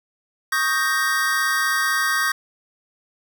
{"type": "chord", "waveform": "square", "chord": "Eb dominant seventh", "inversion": "third", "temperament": "equal", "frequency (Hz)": [1108.7, 1244.5, 1568, 1864.7], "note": ["Db6", "Eb6", "G6", "Bb6"], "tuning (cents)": [0, 0, 0, 0], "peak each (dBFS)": [-28, -27, -23, -24], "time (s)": [0.52, 2.32], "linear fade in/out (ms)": 5, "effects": []}